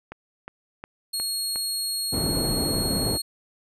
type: click train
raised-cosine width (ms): 0.5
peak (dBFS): -21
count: 5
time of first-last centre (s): 0.12-1.559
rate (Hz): 2.78
type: tone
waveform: 25% pulse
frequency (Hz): 4300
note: C8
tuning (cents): +47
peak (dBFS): -21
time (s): 1.13-3.22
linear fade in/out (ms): 10
type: low-pass noise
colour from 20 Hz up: white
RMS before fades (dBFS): -27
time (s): 2.12-3.18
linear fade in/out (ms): 20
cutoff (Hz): 360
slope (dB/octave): 12
effects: none